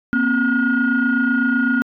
sine tone cluster, 237.1 / 265 / 1434 Hz, A#3 / C4 / F6, +30 / +22 / +45 cents, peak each -18 dBFS, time 0.13-1.82 s, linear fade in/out 0 ms, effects tanh soft clip ceiling -9 dBFS

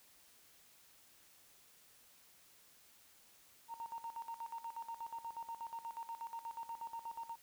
sine tone with tremolo, 921 Hz, A#5, 21 cents flat, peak -40 dBFS, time 3.68-7.37 s, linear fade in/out 50 ms, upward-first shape square, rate 8.3 Hz, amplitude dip 80%, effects tanh soft clip ceiling -37 dBFS + white hiss -65 dBFS RMS until 7.42 s

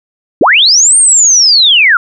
sine linear two-way sweep, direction up then down, 206 to 8870 to 1325 Hz, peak -3 dBFS, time 0.41-1.97 s, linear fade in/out 2 ms, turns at 0.97 s, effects none

